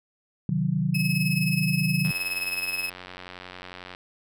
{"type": "chord", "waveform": "sine", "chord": "C diminished", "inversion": "none", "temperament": "equal", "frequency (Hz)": [130.81, 155.56, 185], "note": ["C3", "Eb3", "Gb3"], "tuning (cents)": [0, 0, 0], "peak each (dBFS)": [-29, -25, -26], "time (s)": [0.49, 2.11], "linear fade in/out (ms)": 2}
{"type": "tone with tremolo", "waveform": "35% pulse", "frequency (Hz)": 2575, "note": "E7", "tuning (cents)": -41, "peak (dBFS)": -23, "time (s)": [0.94, 2.9], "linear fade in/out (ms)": 10, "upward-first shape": "sine", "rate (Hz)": 19, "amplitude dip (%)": 60}
{"type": "click train", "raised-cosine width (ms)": 0.3, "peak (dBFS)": -23, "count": 174, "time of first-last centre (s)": [2.05, 3.949], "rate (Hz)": 91.1}
{"effects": []}